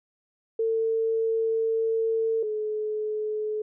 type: tone pair in turn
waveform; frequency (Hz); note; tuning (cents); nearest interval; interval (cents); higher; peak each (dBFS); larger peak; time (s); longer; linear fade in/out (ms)
sine; 449.3 / 427.9; A4 / A4; +36 / -48; minor second; 84; first; -22 / -26; first; 0.59-2.43 / 2.43-3.62; first; 5
effects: none